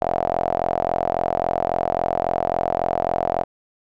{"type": "tone with band-pass filter", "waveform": "sawtooth", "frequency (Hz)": 43.65, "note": "F1", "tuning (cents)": 0, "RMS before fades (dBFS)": -22, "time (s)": [0.01, 3.44], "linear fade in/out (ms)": 10, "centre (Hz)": 690, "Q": 7.2, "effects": []}